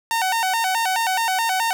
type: tone with vibrato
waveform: sawtooth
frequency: 829 Hz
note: G#5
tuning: 3 cents flat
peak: -15 dBFS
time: 0.11-1.73 s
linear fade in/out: 0 ms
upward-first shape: square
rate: 4.7 Hz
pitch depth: 170 cents each way
effects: none